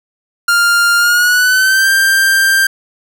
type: tone with pitch glide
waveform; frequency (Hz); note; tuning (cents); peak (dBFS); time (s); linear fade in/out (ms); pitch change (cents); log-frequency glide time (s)
45% pulse; 1400 to 1580.6; F6 to G6; +4 to +14; -8; 0.48-2.67; 5; +210; 0.97-1.89
effects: none